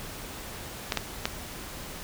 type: clicks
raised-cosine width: 0.2 ms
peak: -8 dBFS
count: 3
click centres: 0.922 / 0.973 / 1.255 s
effects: pink hiss -40 dBFS RMS until 2.03 s